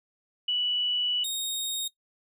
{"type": "tone pair in turn", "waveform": ["sine", "sawtooth"], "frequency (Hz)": [2954, 3722], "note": ["F#7", "A#7"], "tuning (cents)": [-3, -3], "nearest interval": "major third", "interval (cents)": 400, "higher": "second", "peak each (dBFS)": [-24, -25], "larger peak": "first", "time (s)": [[0.48, 1.24], [1.24, 1.88]], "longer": "first", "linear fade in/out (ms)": 5, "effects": ["noise-tail reverb RT60 0.1 s tail -19 dB re dry"]}